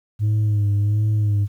sine tone with vibrato, 104.4 Hz, G#2, 10 cents sharp, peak -13 dBFS, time 0.19-1.48 s, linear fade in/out 50 ms, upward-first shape sine, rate 1.4 Hz, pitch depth 47 cents each way, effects tanh soft clip ceiling -15 dBFS + 9-bit

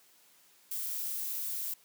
violet noise, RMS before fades -36 dBFS, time 0.71-1.74 s, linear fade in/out 5 ms, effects white hiss -63 dBFS RMS until 1.84 s + high-pass 150 Hz 12 dB/octave

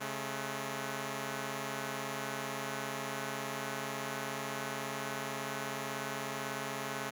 5% pulse tone pair together, 136.37 / 214.6 Hz, C#3 / A3, -28 / -43 cents, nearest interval minor sixth, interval 785 cents, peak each -28 dBFS, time 0-7.11 s, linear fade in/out 20 ms, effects none

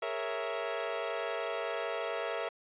sawtooth chord, A# half-diminished seventh, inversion third, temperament equal, 415.3 / 466.2 / 554.4 / 659.3 Hz, G#4 / A#4 / C#5 / E5, 0 / 0 / 0 / 0 cents, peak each -38 / -34 / -36 / -33 dBFS, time 0.02-2.49 s, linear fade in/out 5 ms, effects resampled to 8000 Hz

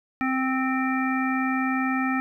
harmonic tone, 261.6 Hz, C4, in tune, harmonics 1 / 3 / 5 / 7 / 9, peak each -24 / -31 / -30 / -31 / -33 dBFS, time 0.21-2.2 s, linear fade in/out 0 ms, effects 10-bit

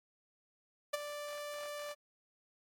sawtooth tone with ADSR envelope, 587.3 Hz, D5, in tune, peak -26 dBFS, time 0.93-1.95 s, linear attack 11 ms, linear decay 20 ms, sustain -11 dB, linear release 36 ms, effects AAC 64 kbps

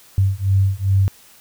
sine beating tone pair, 95.8 / 98.3 Hz, G2 / G2, -39 / +5 cents, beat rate 2.5 Hz, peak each -17 dBFS, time 0.18-1.08 s, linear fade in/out 0 ms, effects white hiss -48 dBFS RMS until 1.4 s

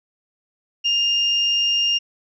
sine tone pair together, 2814 / 5573 Hz, F7 / F8, +12 / -5 cents, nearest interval octave, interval 1183 cents, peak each -17 / -25 dBFS, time 0.84-1.99 s, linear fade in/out 20 ms, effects none

